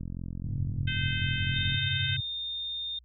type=click train; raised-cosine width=5 ms; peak=-25 dBFS; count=77; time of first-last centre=0.01-1.745 s; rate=43.8 Hz
type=chord; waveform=sine; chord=F# suspended second; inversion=none; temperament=equal with one note detuned; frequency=92.5 / 103.83 / 135.82 Hz; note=F#2 / G#2 / C#3; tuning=0 / 0 / -35 cents; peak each=-35 / -34 / -33 dBFS; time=0.44-2.21 s; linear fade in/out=10 ms
type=harmonic tone; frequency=517 Hz; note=C5; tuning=21 cents flat; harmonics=3 / 4 / 5 / 6 / 7; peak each=-35 / -39 / -37 / -35 / -40 dBFS; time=0.87-2.17 s; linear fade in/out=10 ms
type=tone; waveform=sine; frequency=3642 Hz; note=A#7; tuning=41 cents flat; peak=-32 dBFS; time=1.54-2.99 s; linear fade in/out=5 ms
effects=added 60 Hz sine -55 dBFS peak until 3.04 s